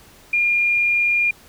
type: tone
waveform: sine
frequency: 2412 Hz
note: D7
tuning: 46 cents sharp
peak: -15 dBFS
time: 0.33-1.31 s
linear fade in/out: 5 ms
effects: pink hiss -48 dBFS RMS until 1.48 s